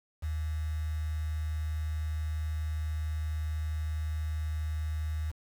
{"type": "tone with quantisation", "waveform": "sine", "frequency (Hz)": 77.7, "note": "D#2", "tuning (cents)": -2, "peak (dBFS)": -30, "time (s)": [0.22, 5.32], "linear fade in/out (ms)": 20, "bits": 8, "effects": []}